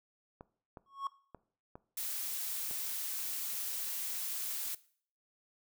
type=clicks; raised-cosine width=1 ms; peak=-33 dBFS; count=5; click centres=0.409 / 0.772 / 1.347 / 1.755 / 2.711 s
type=tone with exponential growth; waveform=triangle; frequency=1100 Hz; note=C#6; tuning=14 cents flat; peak=-29 dBFS; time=0.86-1.07 s; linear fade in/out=2 ms; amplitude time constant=45 ms
type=noise; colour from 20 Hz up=blue; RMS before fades=-38 dBFS; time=1.97-4.75 s; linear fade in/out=5 ms
effects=noise-tail reverb RT60 0.5 s tail -19 dB re dry